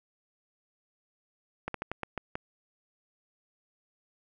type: slowing click train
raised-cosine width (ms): 0.5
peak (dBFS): -18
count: 7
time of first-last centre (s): 1.68-2.355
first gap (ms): 63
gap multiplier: 1.23
effects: none